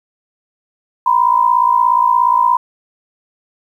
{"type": "tone pair together", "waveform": "sine", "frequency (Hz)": [959, 1016], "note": ["A#5", "B5"], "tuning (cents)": [49, 49], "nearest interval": "minor second", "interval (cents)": 100, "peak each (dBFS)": -12, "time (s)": [1.06, 2.57], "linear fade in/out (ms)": 5, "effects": ["8-bit"]}